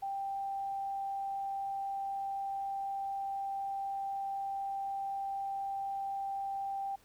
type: tone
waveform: sine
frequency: 787 Hz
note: G5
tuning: 7 cents sharp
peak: -34 dBFS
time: 0.02-6.96 s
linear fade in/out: 10 ms
effects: pink hiss -65 dBFS RMS until 7.04 s